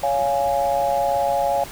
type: chord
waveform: sine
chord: Db major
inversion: none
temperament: equal with one note detuned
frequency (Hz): 560.8 / 698.5 / 830.6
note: Db5 / F5 / Ab5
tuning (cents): +20 / 0 / 0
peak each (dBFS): -22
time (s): 0.03-1.64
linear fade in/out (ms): 5
effects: pink hiss -37 dBFS RMS until 1.71 s